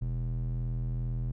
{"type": "tone with band-pass filter", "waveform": "square", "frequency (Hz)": 41.2, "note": "E1", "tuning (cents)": 0, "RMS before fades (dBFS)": -32, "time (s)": [0.01, 1.32], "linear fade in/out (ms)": 10, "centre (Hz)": 96, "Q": 6.6, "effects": []}